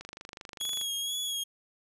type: click train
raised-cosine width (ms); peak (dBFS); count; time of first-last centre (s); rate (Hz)
0.2; -25; 21; 0.01-0.813; 24.9
type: tone with vibrato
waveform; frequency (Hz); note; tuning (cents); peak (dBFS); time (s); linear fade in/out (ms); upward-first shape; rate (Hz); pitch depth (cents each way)
sawtooth; 3324; G#7; +1; -28; 0.6-1.44; 10; sine; 2.1; 38
effects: resampled to 32000 Hz